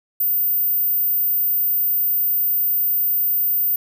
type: tone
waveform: sine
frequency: 14670 Hz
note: A#9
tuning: 29 cents flat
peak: -16 dBFS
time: 0.2-3.76 s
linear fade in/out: 5 ms
effects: none